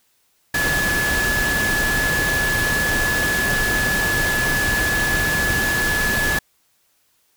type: tone in noise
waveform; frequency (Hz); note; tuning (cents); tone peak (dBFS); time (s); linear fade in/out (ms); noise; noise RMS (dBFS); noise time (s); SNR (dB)
sine; 1708; G#6; +48; -19; 0.54-6.39; 5; pink; -23; 0.54-6.39; +1
effects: white hiss -63 dBFS RMS until 7.36 s